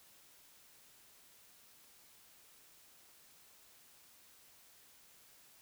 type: silence
effects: white hiss -63 dBFS RMS until 5.61 s